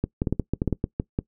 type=clicks; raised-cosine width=3 ms; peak=-10 dBFS; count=12; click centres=0.04 / 0.219 / 0.272 / 0.326 / 0.397 / 0.536 / 0.619 / 0.677 / 0.727 / 0.841 / 0.999 / 1.189 s; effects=noise-tail reverb RT60 0.1 s tail -21 dB re dry